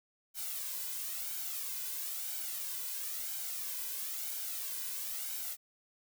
blue noise with flanger, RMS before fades -39 dBFS, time 0.34-5.57 s, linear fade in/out 50 ms, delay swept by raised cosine 1.3 to 2.02 ms, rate 1 Hz, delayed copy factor +0.6, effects none

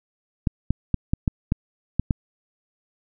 clicks, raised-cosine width 5 ms, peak -7 dBFS, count 8, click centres 0.472 / 0.706 / 0.943 / 1.135 / 1.278 / 1.521 / 1.996 / 2.108 s, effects none

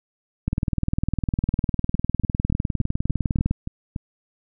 two click trains, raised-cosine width 5 ms, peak -9 / -15 dBFS, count 61 / 8, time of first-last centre 0.48-3.51 / 1.95-3.961 s, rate 19.8 / 3.48 Hz, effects none

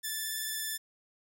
5% pulse tone with vibrato, 1754 Hz, A6, 6 cents flat, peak -23 dBFS, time 0.03-0.78 s, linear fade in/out 20 ms, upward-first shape sine, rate 18 Hz, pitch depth 20 cents each way, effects none

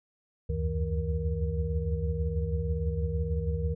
sine tone cluster, 73.4 / 79.7 / 91.4 / 159.8 / 469.5 Hz, D2 / D#2 / F#2 / D#3 / A#4, 0 / +42 / -21 / +47 / +12 cents, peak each -30 / -36 / -34 / -34 / -36 dBFS, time 0.49-3.75 s, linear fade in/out 10 ms, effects none

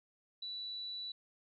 sine tone, 3951 Hz, B7, in tune, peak -40 dBFS, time 0.42-1.12 s, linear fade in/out 5 ms, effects none

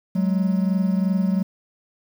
triangle tone pair together, 186.3 / 209.1 Hz, F#3 / G#3, +12 / +12 cents, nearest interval major second, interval 200 cents, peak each -17 / -22 dBFS, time 0.15-1.43 s, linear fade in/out 10 ms, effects 8-bit

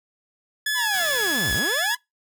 sawtooth tone with vibrato, 1700 Hz, G#6, 40 cents sharp, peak -18 dBFS, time 0.66-1.95 s, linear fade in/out 5 ms, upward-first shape square, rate 2.9 Hz, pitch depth 14 cents each way
sawtooth linear two-way sweep, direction down then up, 1037 to 42.93 to 1037 Hz, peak -23 dBFS, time 0.74-1.97 s, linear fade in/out 50 ms, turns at 1.53 s
white noise, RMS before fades -34 dBFS, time 0.93-1.6 s, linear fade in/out 10 ms
effects noise-tail reverb RT60 0.2 s tail -26 dB re dry

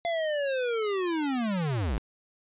square linear sweep, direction down, 692 to 45.9 Hz, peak -27 dBFS, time 0.05-1.98 s, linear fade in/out 0 ms, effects resampled to 8000 Hz

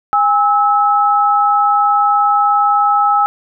sine tone pair together, 818 / 1298.5 Hz, G#5 / E6, -26 / -26 cents, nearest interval minor sixth, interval 800 cents, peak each -12 dBFS, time 0.13-3.26 s, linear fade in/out 0 ms, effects none

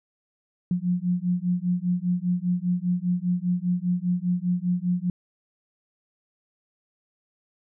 sine beating tone pair, 175.9 / 180.9 Hz, F3 / F#3, +13 / -39 cents, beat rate 5 Hz, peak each -25 dBFS, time 0.71-5.1 s, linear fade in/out 2 ms, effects none

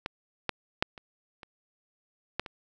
clicks, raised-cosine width 0.3 ms, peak -16 / -11 / -7 / -28 / -28 / -12 / -24 dBFS, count 7, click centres 0.061 / 0.493 / 0.825 / 0.978 / 1.432 / 2.396 / 2.462 s, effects none

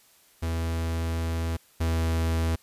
45% pulse tone pair in turn, 82.41 / 81.89 Hz, E2 / E2, 0 / -11 cents, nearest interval unison, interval 11 cents, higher first, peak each -26 / -23 dBFS, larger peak second, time 0.42-1.57 / 1.8-2.56 s, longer first, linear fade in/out 10 ms, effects white hiss -59 dBFS RMS until 2.62 s + resampled to 32000 Hz

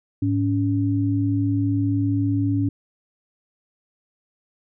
sine tone pair together, 105.63 / 281.8 Hz, G#2 / C#4, +30 / +29 cents, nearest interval octave + perfect fourth, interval 1699 cents, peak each -21 dBFS, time 0.22-2.69 s, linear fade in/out 5 ms, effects none

